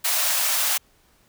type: high-pass noise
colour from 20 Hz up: white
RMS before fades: -22 dBFS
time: 0.04-0.78 s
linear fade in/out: 10 ms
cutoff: 580 Hz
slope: 48 dB/octave
effects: pink hiss -60 dBFS RMS until 1.28 s